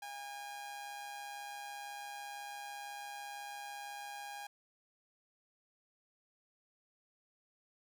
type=tone with amplitude modulation; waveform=sawtooth; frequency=814 Hz; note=G#5; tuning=35 cents flat; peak=-38 dBFS; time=0.02-4.47 s; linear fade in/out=5 ms; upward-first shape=sine; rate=138 Hz; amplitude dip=45%; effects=none